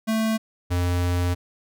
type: tone pair in turn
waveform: square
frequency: 221.1 / 88.51 Hz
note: A3 / F2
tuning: +9 / +24 cents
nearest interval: octave + major third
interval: 1585 cents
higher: first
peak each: -21 dBFS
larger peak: neither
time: 0.07-0.38 / 0.7-1.35 s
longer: second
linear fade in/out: 20 ms
effects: none